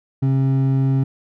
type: tone pair together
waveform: triangle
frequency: 134 / 269.4 Hz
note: C3 / C#4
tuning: +42 / -49 cents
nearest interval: octave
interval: 1209 cents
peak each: -13 / -21 dBFS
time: 0.22-1.04 s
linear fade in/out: 10 ms
effects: none